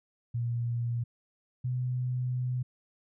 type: tone pair in turn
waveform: sine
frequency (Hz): 118.6 / 125.65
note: A#2 / B2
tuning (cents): +30 / +30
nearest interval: minor second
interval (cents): 100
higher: second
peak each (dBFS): -28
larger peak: neither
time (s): 0.34-1.04 / 1.64-2.63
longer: second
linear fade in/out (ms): 10
effects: none

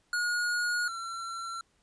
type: tone pair in turn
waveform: square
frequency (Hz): 1441 / 1356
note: F#6 / E6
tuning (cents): -46 / +49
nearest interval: minor second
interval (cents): 105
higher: first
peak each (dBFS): -28 / -36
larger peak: first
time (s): 0.13-0.88 / 0.88-1.61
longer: first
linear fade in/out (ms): 2
effects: pink hiss -70 dBFS RMS until 1.82 s + resampled to 22050 Hz

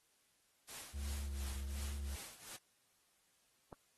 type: noise with tremolo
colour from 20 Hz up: white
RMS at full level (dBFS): -48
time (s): 0.68-2.57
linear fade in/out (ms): 10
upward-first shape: triangle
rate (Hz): 2.8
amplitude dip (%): 80
type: tone with vibrato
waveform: triangle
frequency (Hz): 69.3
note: C#2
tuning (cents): 0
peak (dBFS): -38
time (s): 0.94-2.16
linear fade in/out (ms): 5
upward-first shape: sine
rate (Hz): 1.3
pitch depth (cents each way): 39
type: click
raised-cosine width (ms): 1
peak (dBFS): -36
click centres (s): 3.728
effects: white hiss -75 dBFS RMS until 3.97 s + AAC 32 kbps

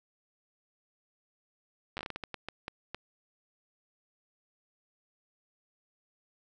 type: slowing click train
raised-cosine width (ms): 0.3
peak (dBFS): -21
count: 13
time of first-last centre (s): 1.97-2.946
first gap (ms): 9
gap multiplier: 1.36
effects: none

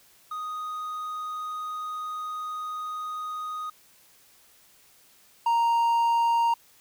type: tone pair in turn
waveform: triangle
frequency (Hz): 1244.5 / 931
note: D#6 / A#5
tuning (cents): 0 / -2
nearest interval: perfect fourth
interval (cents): 502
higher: first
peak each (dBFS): -29 / -18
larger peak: second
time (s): 0.31-3.7 / 5.46-6.54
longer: first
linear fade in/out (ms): 5
effects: white hiss -58 dBFS RMS until 6.8 s

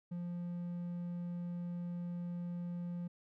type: tone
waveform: triangle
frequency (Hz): 174.61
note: F3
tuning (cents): 0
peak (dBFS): -36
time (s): 0.11-3.08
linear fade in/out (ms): 10
effects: none

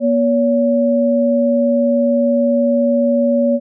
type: tone pair together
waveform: sine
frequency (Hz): 239.8 / 566.2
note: A#3 / C#5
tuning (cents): +49 / +37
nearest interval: octave + minor third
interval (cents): 1488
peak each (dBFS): -14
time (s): 0-3.6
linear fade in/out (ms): 50
effects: none

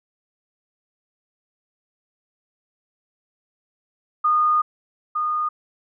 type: tone pair in turn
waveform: sine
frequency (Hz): 1226 / 1226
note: D#6 / D#6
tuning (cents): -26 / -26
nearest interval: unison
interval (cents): 0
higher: neither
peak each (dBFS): -15 / -20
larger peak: first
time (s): 4.24-4.62 / 5.15-5.49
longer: first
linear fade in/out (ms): 10
effects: none

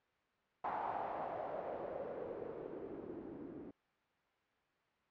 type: noise with low-pass filter sweep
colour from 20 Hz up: blue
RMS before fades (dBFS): -44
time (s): 0.64-3.71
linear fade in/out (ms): 5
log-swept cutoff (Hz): 890 to 280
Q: 3.9
effects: white hiss -75 dBFS RMS until 5.1 s + low-pass 2000 Hz 12 dB/octave

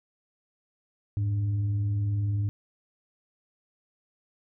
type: tone with frequency modulation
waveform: sine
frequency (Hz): 103.83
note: G#2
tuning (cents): 0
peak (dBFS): -24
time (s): 1.17-2.49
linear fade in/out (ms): 0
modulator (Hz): 189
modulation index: 0.25
effects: none

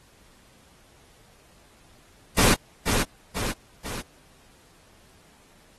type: noise with echo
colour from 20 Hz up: pink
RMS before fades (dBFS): -19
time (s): 2.37-2.55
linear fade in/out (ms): 20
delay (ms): 490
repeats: 3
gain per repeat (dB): -5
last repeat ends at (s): 4.02
effects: pink hiss -57 dBFS RMS until 5.78 s + AAC 32 kbps

